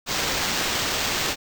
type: noise with sample-and-hold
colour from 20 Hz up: violet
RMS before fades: -25 dBFS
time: 0.06-1.36 s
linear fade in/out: 50 ms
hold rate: 11025 Hz
effects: none